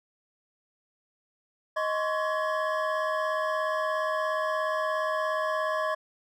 triangle tone cluster, 626 / 1049 / 1126 / 1686 Hz, D#5 / C6 / C#6 / G#6, +10 / +4 / +27 / +26 cents, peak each -27 / -31 / -31 / -32 dBFS, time 1.76-5.95 s, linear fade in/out 10 ms, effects none

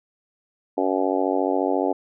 harmonic tone, 94.3 Hz, F#2, 33 cents sharp, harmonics 3 / 4 / 5 / 6 / 7 / 8 / 9, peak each -25 / -26 / -27 / -28 / -28 / -29 / -30 dBFS, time 0.77-1.93 s, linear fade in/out 10 ms, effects none

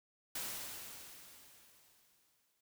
white noise with exponential decay, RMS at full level -40 dBFS, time 0.35-2.61 s, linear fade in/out 5 ms, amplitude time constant 490 ms, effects none

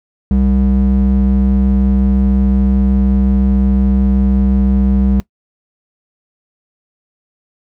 triangle ring-modulated tone, 130.81 Hz, C3, in tune, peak -4 dBFS, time 0.31-5.2 s, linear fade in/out 0 ms, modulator 66.8 Hz, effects noise-tail reverb RT60 0.1 s tail -20 dB re dry

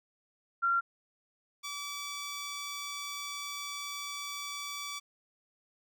sine / 10% pulse tone pair in turn, 1377 / 1151.9 Hz, F6 / D6, -25 / -34 cents, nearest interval minor third, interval 309 cents, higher first, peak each -25 / -29 dBFS, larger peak first, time 0.62-0.81 / 1.63-5 s, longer second, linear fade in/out 20 ms, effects none

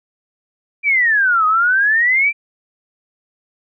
sine exponential two-way sweep, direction down then up, 2378 to 1241 to 2378 Hz, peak -11 dBFS, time 0.83-2.33 s, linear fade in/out 50 ms, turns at 1.46 s, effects none

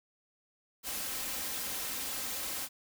white noise with comb filter, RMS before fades -37 dBFS, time 0.83-2.69 s, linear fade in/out 50 ms, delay 3.8 ms, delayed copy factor +0.5, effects none

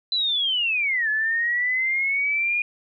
sine linear two-way sweep, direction down then up, 4037 to 1707 to 2448 Hz, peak -20 dBFS, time 0.12-2.62 s, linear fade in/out 2 ms, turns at 1.09 s, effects none

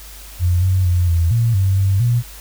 sine tone with pitch steps, 88.5 / 93.3 / 88.5 / 84.3 / 116.1 / 96.2 / 97.1 / 120 Hz, F2 / F#2 / F2 / E2 / A#2 / G2 / G2 / B2, +23 / +15 / +23 / +39 / -7 / -32 / -16 / -49 cents, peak -12 dBFS, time 0.39-2.23 s, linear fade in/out 50 ms, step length 230 ms, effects added 50 Hz sine -37 dBFS peak until 2.4 s + white hiss -39 dBFS RMS until 2.4 s

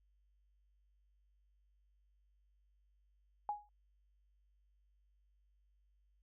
sine tone with exponential decay, 830.6 Hz, G#5, in tune, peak -32 dBFS, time 3.49-3.69 s, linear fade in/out 1 ms, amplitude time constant 42 ms, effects added 50 Hz sine -70 dBFS peak until 6.22 s

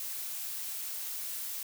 blue noise, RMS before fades -38 dBFS, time 0-1.63 s, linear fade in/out 2 ms, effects none

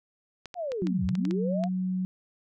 clicks, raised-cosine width 0.2 ms, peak -22 dBFS, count 9, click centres 0.457 / 0.542 / 0.719 / 0.87 / 1.09 / 1.153 / 1.252 / 1.31 / 1.638 s
sine linear two-way sweep, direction down then up, 740 to 64.3 to 740 Hz, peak -29 dBFS, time 0.55-1.69 s, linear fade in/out 50 ms, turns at 1.05 s
sine tone, 185 Hz, F#3, in tune, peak -26 dBFS, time 0.82-2.05 s, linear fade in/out 0 ms
effects none

